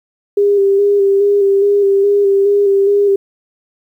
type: tone with vibrato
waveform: sine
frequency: 400 Hz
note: G4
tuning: 35 cents sharp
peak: -8 dBFS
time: 0.37-3.16 s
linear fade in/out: 5 ms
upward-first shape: square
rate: 2.4 Hz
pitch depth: 24 cents each way
effects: 8-bit